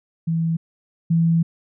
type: tone pair in turn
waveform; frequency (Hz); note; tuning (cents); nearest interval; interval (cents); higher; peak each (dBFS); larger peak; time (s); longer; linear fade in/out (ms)
sine; 164.3 / 165.83; E3 / E3; -5 / +11; unison; 16; second; -18 / -14; second; 0.27-0.57 / 1.1-1.43; second; 10
effects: none